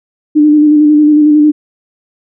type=tone with vibrato; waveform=sine; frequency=300 Hz; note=D4; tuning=37 cents sharp; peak=-3 dBFS; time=0.35-1.52 s; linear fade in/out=20 ms; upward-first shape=square; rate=11 Hz; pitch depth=22 cents each way; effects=none